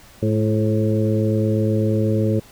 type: harmonic tone with a mistuned harmonic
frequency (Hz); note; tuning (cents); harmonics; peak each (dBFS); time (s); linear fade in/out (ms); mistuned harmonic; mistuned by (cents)
108.1; A2; -30; 1 / 2 / 3 / 4 / 5; -19 / -22 / -24 / -25 / -26; 0.22-2.4; 10; 3; +47
effects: pink hiss -47 dBFS RMS until 2.51 s